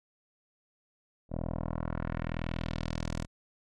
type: tone with low-pass filter sweep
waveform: 10% pulse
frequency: 40.87 Hz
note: E1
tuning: 14 cents flat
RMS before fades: -35 dBFS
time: 1.29-3.27 s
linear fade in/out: 50 ms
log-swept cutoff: 570 to 8500 Hz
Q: 1.5
effects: none